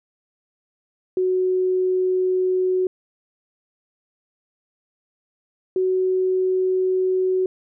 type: tone pair in turn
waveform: sine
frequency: 370 / 372.6 Hz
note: F#4 / F#4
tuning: 0 / +12 cents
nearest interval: unison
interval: 12 cents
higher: second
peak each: -17 dBFS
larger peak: neither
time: 1.17-2.87 / 5.76-7.46 s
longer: neither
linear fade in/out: 2 ms
effects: none

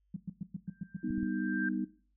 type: tone bursts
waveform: sine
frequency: 183.2 Hz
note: F#3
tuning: 17 cents flat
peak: -33 dBFS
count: 8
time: 0.14-1.102 s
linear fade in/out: 5 ms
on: 24 ms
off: 110 ms
type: tone with exponential growth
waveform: sine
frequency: 1577 Hz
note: G6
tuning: 10 cents sharp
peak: -31 dBFS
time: 0.67-1.69 s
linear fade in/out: 5 ms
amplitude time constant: 220 ms
type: chord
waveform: sine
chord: G augmented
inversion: none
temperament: equal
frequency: 196 / 246.9 / 311.1 Hz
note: G3 / B3 / D#4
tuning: 0 / 0 / 0 cents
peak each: -36 / -35 / -36 dBFS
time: 1.03-1.85 s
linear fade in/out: 10 ms
type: clicks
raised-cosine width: 5 ms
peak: -30 dBFS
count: 3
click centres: 1.106 / 1.179 / 1.23 s
effects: noise-tail reverb RT60 0.4 s tail -17 dB re dry + added 50 Hz sine -70 dBFS peak until 2.16 s

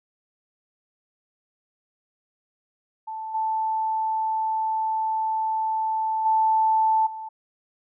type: tone with level steps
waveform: sine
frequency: 880 Hz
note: A5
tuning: in tune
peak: -30 / -22 / -17 / -32 dBFS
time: 3.07-7.29 s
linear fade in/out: 10 ms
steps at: 3.34 / 6.25 / 7.06 s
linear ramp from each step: 10 ms
effects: none

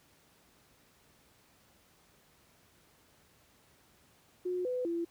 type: tone with pitch steps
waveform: sine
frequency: 361.6 / 501 / 338.7 Hz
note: F#4 / B4 / E4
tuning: -40 / +25 / +47 cents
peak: -31 dBFS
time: 4.45-5.05 s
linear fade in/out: 10 ms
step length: 200 ms
effects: pink hiss -65 dBFS RMS until 5.1 s + high-pass 60 Hz 12 dB/octave

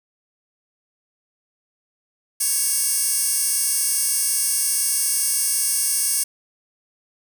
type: tone with high-pass filter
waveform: 15% pulse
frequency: 554.4 Hz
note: C#5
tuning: in tune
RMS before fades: -21 dBFS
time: 2.4-6.24 s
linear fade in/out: 10 ms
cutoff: 8300 Hz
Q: 1.9
effects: none

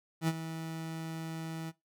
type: tone with ADSR envelope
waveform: 30% pulse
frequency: 162.1 Hz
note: E3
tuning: 29 cents flat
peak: -23 dBFS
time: 0.21-1.72 s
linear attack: 70 ms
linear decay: 40 ms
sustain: -12 dB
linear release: 34 ms
effects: noise-tail reverb RT60 0.2 s tail -19 dB re dry

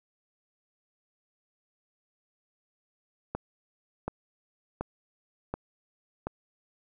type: click train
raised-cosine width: 1 ms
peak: -17 dBFS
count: 5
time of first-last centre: 3.35-6.27 s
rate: 1.37 Hz
effects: none

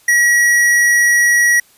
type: tone with hard clipping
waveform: sine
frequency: 1917 Hz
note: A#6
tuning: 48 cents sharp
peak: -10 dBFS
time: 0.08-1.6 s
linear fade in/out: 5 ms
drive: 18 dB
effects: white hiss -50 dBFS RMS until 1.77 s + resampled to 32000 Hz

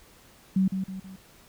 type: tone with echo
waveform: sine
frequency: 189.9 Hz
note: F#3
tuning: 45 cents sharp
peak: -19 dBFS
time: 0.56-0.68 s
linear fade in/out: 5 ms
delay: 160 ms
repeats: 3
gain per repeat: -7 dB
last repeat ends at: 1.16 s
effects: pink hiss -55 dBFS RMS until 1.48 s

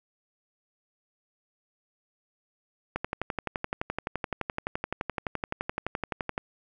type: click train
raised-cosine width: 0.5 ms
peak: -14 dBFS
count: 41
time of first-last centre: 2.96-6.379 s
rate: 11.7 Hz
effects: none

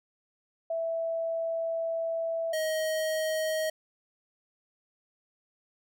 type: tone pair in turn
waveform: sine / square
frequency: 659.3 / 629.8 Hz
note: E5 / D#5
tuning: 0 / +21 cents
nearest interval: minor second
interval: 79 cents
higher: first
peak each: -28 dBFS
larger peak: neither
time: 0.7-2.53 / 2.53-3.7 s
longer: first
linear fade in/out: 5 ms
effects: none

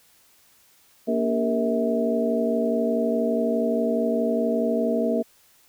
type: tone cluster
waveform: sine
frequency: 234.7 / 286.8 / 401.9 / 466.7 / 648 Hz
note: A#3 / D4 / G4 / A#4 / E5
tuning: +12 / -41 / +43 / +2 / -30 cents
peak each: -24 / -31 / -30 / -26 / -26 dBFS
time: 1.07-5.23 s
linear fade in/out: 20 ms
effects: white hiss -58 dBFS RMS until 5.68 s

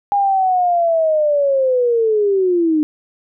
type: linear sweep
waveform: sine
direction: down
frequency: 815 to 298.4 Hz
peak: -12 dBFS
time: 0.12-2.83 s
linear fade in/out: 0 ms
effects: none

